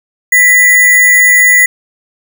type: tone with sample-and-hold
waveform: sine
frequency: 1975.5 Hz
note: B6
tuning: in tune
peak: -3 dBFS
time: 0.32-1.66 s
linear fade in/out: 5 ms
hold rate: 8820 Hz
effects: none